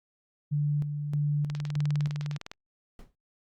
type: tone with tremolo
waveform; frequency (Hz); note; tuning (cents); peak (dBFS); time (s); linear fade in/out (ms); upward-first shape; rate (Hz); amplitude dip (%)
sine; 146.83; D3; 0; -24; 0.51-2.38; 20; square; 1.6; 50
type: click train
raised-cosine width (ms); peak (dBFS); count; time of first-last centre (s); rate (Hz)
0.2; -22; 21; 1.5-2.515; 19.7
type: noise with exponential decay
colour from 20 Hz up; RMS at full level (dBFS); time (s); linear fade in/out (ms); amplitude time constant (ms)
brown; -40; 2.99-3.15; 2; 34
effects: Opus 48 kbps